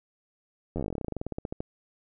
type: slowing click train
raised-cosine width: 2 ms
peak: -19 dBFS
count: 25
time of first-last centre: 0.76-1.605 s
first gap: 11 ms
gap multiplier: 1.09
effects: none